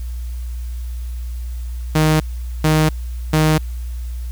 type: tone bursts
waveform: sawtooth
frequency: 155.56 Hz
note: D#3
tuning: in tune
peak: -8 dBFS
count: 3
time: 1.95-3.58 s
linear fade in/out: 5 ms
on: 250 ms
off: 440 ms
effects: added 60 Hz sine -23 dBFS peak until 4.31 s + white hiss -47 dBFS RMS until 4.31 s